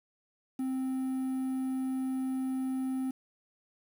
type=tone with quantisation; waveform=triangle; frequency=261.7 Hz; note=C4; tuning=in tune; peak=-28 dBFS; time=0.59-3.11 s; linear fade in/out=5 ms; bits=9; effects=none